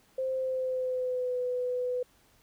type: tone with pitch glide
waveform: sine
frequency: 523 to 497.9 Hz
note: C5 to B4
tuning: -1 to +14 cents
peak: -28 dBFS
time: 0.18-2.03 s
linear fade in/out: 5 ms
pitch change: -85 cents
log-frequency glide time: 0.34-1.39 s
effects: pink hiss -64 dBFS RMS until 2.42 s